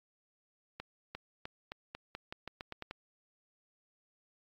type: accelerating click train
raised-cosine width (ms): 0.3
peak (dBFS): -25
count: 12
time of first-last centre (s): 0.8-2.91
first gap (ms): 350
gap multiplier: 0.87
effects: AAC 64 kbps